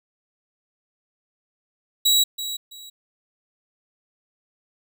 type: tone with echo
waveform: sawtooth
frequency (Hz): 3885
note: B7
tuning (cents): -29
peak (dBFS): -12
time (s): 2.05-2.24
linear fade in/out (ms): 10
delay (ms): 330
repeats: 2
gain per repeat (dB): -12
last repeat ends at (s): 2.9
effects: none